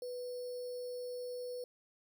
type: tone with sample-and-hold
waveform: sine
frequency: 494.7 Hz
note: B4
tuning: 3 cents sharp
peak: -39 dBFS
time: 0.02-1.64 s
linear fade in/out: 2 ms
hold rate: 4900 Hz
effects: none